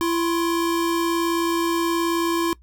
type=tone pair together; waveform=square; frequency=336.5 / 1068.3 Hz; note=E4 / C6; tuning=+36 / +36 cents; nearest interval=octave + minor sixth; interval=2000 cents; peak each=-21 / -28 dBFS; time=0.01-2.53 s; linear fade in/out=0 ms; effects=noise-tail reverb RT60 0.1 s tail -21 dB re dry + added 60 Hz sine -48 dBFS peak until 2.62 s